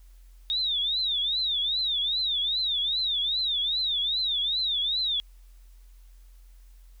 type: tone with vibrato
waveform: sine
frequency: 3684 Hz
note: A#7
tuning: 21 cents flat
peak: -24 dBFS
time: 0.5-5.2 s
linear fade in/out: 0 ms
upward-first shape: triangle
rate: 2.5 Hz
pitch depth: 200 cents each way
effects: added 43 Hz sine -48 dBFS peak until 7 s + white hiss -66 dBFS RMS until 7 s